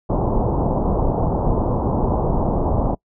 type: low-pass noise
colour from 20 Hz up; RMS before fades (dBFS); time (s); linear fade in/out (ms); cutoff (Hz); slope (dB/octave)
pink; -19; 0.09-2.95; 10; 980; 48
effects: noise-tail reverb RT60 0.1 s tail -25 dB re dry